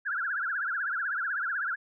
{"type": "tone with vibrato", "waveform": "sine", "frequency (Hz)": 1508, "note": "F#6", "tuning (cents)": 32, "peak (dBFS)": -28, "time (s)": [0.05, 1.76], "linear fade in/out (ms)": 20, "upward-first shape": "triangle", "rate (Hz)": 16, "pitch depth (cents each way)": 230, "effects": []}